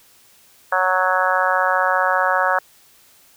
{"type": "harmonic tone", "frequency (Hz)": 185, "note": "F#3", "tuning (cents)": 0, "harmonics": [3, 4, 5, 6, 7, 8, 9], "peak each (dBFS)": [-23, -23, -23, -23, -23, -23, -23], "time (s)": [0.72, 2.59], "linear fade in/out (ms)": 5, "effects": ["white hiss -52 dBFS RMS until 3.36 s"]}